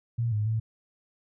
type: tone with pitch steps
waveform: sine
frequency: 117 / 105.8 / 111.3 Hz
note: A#2 / G#2 / A2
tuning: +7 / +33 / +20 cents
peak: -24 dBFS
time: 0.18-0.6 s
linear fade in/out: 10 ms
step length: 140 ms
effects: none